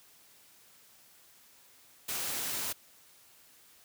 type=noise; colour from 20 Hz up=white; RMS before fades=-35 dBFS; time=2.08-2.73 s; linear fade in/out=10 ms; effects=white hiss -60 dBFS RMS until 3.84 s + high-pass 60 Hz 12 dB/octave